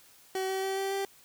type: tone with pitch steps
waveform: 30% pulse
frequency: 379.2 / 382.5 / 385.8 / 389.2 / 392.6 Hz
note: F#4 / G4 / G4 / G4 / G4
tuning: +43 / -42 / -28 / -12 / +3 cents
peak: -27 dBFS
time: 0.35-1.05 s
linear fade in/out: 2 ms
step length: 140 ms
effects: white hiss -58 dBFS RMS until 1.24 s